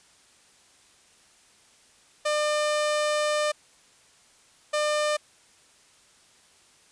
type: tone bursts at uneven times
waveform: sawtooth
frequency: 600 Hz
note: D5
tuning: 37 cents sharp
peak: -19 dBFS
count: 2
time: 2.25-3.52 / 4.73-5.17 s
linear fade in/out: 10 ms
effects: white hiss -58 dBFS RMS until 6.91 s + resampled to 22050 Hz